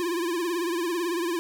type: tone with vibrato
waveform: square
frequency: 344.5 Hz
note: F4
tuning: 24 cents flat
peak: -26 dBFS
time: 0-1.39 s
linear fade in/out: 0 ms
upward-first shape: triangle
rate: 18 Hz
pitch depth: 110 cents each way
effects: none